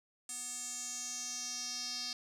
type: tone with band-pass filter sweep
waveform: square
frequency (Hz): 246.9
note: B3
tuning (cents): 0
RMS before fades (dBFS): -41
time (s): 0.29-2.13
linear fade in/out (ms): 2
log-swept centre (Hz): 8100 to 4900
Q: 5.4
effects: none